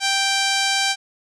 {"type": "tone with low-pass filter", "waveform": "5% pulse", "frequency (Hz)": 784, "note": "G5", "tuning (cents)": 0, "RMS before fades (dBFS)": -20, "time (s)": [0, 0.96], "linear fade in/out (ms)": 50, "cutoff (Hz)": 6100, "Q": 0.71, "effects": []}